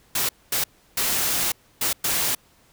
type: noise bursts at uneven times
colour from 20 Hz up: white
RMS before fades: -23 dBFS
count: 5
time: 0.15-0.29 / 0.52-0.64 / 0.97-1.52 / 1.81-1.93 / 2.04-2.35 s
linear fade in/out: 5 ms
effects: pink hiss -58 dBFS RMS until 2.72 s